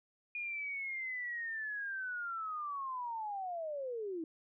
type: linear sweep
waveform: sine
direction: down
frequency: 2447 to 311.1 Hz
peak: -37 dBFS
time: 0.35-4.24 s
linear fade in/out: 2 ms
effects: none